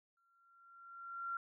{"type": "tone with exponential growth", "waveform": "sine", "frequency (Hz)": 1374, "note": "F6", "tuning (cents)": -29, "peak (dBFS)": -36, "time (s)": [0.17, 1.37], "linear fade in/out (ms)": 2, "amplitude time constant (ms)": 260, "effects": []}